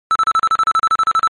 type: tone bursts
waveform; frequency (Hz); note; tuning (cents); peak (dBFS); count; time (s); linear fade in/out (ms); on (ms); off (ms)
triangle; 1318.5; E6; 0; -8; 15; 0.11-1.274; 0; 44; 36
effects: MP3 48 kbps